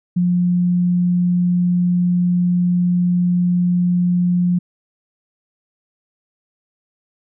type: tone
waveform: sine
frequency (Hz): 177.4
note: F3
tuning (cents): +27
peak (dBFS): -13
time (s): 0.16-4.59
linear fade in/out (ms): 10
effects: none